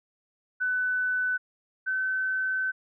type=tone pair in turn; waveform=sine; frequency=1500 / 1526.2 Hz; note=F#6 / G6; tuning=+23 / -47 cents; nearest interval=unison; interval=30 cents; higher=second; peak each=-24 / -25 dBFS; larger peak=first; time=0.6-1.38 / 1.86-2.72 s; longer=second; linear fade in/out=20 ms; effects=none